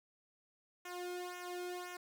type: tone with flanger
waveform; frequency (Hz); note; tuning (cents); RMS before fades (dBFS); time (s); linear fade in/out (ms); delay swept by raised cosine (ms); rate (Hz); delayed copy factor
sawtooth; 357.3; F4; +40; -44; 0.85-1.97; 5; 0.22 to 1.08; 1.9; -0.85
effects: none